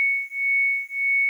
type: beating tone pair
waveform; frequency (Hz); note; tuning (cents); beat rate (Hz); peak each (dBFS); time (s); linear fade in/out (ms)
sine; 2217 / 2218.7; C#7 / C#7; 0 / +1; 1.7; -23; 0-1.29; 0
effects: 9-bit